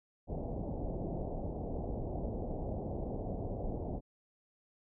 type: low-pass noise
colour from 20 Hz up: pink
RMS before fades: -38 dBFS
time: 0.27-4.01 s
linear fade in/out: 50 ms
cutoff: 760 Hz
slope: 48 dB/octave
effects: none